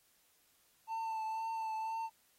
triangle tone with vibrato, 890 Hz, A5, 20 cents sharp, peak -34 dBFS, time 0.87-2.1 s, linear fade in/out 50 ms, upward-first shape triangle, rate 2 Hz, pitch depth 28 cents each way, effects white hiss -71 dBFS RMS until 2.38 s + AAC 48 kbps

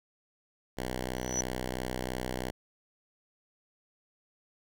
5% pulse tone, 63 Hz, B1, 35 cents sharp, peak -22 dBFS, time 0.77-2.51 s, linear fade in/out 10 ms
sine tone with exponential growth, 5920 Hz, F#8, in tune, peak -25 dBFS, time 1.15-1.41 s, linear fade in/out 5 ms, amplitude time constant 56 ms
effects none

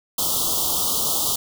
white band-stop noise, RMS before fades -22 dBFS, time 0.18-1.36 s, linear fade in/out 5 ms, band 1300 to 3000 Hz, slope 96 dB/octave, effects none

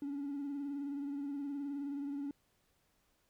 triangle tone with vibrato, 282.7 Hz, C#4, 34 cents sharp, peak -34 dBFS, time 0.02-2.31 s, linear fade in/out 2 ms, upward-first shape sine, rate 19 Hz, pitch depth 45 cents each way, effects tanh soft clip ceiling -33 dBFS + pink hiss -75 dBFS RMS until 3.29 s

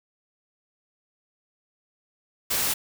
white noise, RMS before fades -25 dBFS, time 2.5-2.74 s, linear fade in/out 10 ms, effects none

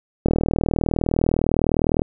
click train, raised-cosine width 2 ms, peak -5 dBFS, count 71, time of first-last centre 0.26-2.019 s, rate 39.8 Hz, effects none

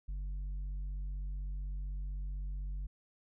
triangle tone with tanh clipping, 47.92 Hz, G1, 39 cents flat, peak -37 dBFS, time 0.08-2.87 s, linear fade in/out 10 ms, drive 9 dB, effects none

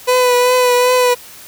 30% pulse tone with vibrato, 497.4 Hz, B4, 12 cents sharp, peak -7 dBFS, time 0.07-1.15 s, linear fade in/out 20 ms, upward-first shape triangle, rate 2.6 Hz, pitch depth 30 cents each way, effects white hiss -37 dBFS RMS until 1.47 s

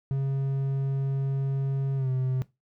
triangle tone with pitch glide, 136.3 to 129.54 Hz, C#3 to C3, -29 to -17 cents, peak -22 dBFS, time 0.11-2.42 s, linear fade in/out 0 ms, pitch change -88 cents, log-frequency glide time 1.96-2.09 s, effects noise-tail reverb RT60 0.2 s tail -18 dB re dry

